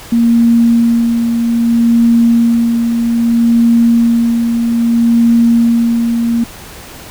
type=tone with tremolo; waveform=sine; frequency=233.1 Hz; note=A#3; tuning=in tune; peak=-5 dBFS; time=0.12-6.44 s; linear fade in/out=5 ms; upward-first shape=sine; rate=0.62 Hz; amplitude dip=45%; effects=pink hiss -32 dBFS RMS until 7.1 s

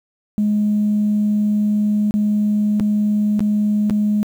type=tone with dropouts; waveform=sine; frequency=209.4 Hz; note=G#3; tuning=15 cents sharp; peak=-13 dBFS; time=0.38-4.23 s; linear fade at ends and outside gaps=0 ms; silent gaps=2.109-2.14 / 2.798-2.806 / 3.394-3.405 / 3.898-3.907 s; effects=tanh soft clip ceiling -10 dBFS + 8-bit

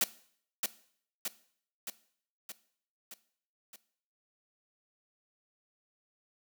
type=noise with echo; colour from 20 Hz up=white; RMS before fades=-27 dBFS; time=0.01-0.04 s; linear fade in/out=2 ms; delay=620 ms; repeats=6; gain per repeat=-4 dB; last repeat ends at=3.76 s; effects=noise-tail reverb RT60 0.6 s tail -17 dB re dry + high-pass 200 Hz 12 dB/octave

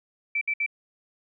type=tone bursts; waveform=sine; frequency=2325 Hz; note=D7; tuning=18 cents flat; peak=-23 dBFS; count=3; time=0.35-0.663 s; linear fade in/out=5 ms; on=63 ms; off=62 ms; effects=none

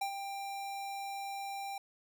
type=tone with ADSR envelope; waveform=square; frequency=791 Hz; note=G5; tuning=15 cents sharp; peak=-32 dBFS; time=0.01-1.78 s; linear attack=7 ms; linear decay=85 ms; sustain=-7 dB; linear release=3 ms; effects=none

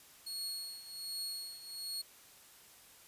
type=tone with tremolo; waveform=sawtooth; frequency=4327 Hz; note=C#8; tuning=43 cents flat; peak=-34 dBFS; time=0.26-2.02 s; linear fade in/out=10 ms; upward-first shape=triangle; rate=1.3 Hz; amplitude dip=80%; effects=white hiss -59 dBFS RMS until 3.07 s + resampled to 32000 Hz

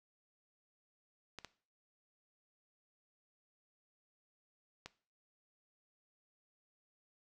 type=clicks; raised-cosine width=0.2 ms; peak=-28 dBFS; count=3; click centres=1.387 / 1.447 / 4.86 s; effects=noise-tail reverb RT60 0.4 s tail -17 dB re dry

